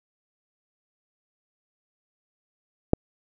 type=click; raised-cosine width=2 ms; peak=-3 dBFS; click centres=2.934 s; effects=none